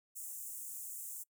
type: high-pass noise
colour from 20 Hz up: pink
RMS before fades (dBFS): -45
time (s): 0.15-1.24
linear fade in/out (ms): 20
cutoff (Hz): 7100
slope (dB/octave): 48
effects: noise-tail reverb RT60 0.1 s tail -24 dB re dry